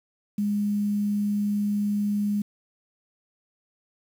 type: tone with quantisation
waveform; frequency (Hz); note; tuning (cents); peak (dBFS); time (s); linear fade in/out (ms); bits
sine; 205.7; G#3; -16; -22; 0.38-2.42; 5; 8
effects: none